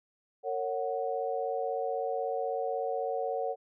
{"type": "chord", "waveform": "sine", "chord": "F# major", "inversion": "first", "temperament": "equal with one note detuned", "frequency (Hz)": [458.2, 554.4, 740], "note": ["A#4", "C#5", "F#5"], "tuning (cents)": [-30, 0, 0], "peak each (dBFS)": -34, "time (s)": [0.43, 3.56], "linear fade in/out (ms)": 50, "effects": []}